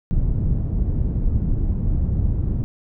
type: low-pass noise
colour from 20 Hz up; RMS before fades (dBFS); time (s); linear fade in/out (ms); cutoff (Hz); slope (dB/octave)
pink; -20; 0.11-2.64; 0; 150; 12
effects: none